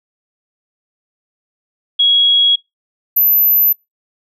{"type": "tone pair in turn", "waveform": "sine", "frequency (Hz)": [3319, 12083], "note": ["G#7", "F#9"], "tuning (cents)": [-2, 35], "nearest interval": "octave + minor seventh", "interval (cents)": 2237, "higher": "second", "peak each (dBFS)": -8, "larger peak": "neither", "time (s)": [[1.99, 2.56], [3.16, 3.73]], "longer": "neither", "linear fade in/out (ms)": 10, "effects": ["noise-tail reverb RT60 0.2 s tail -25 dB re dry"]}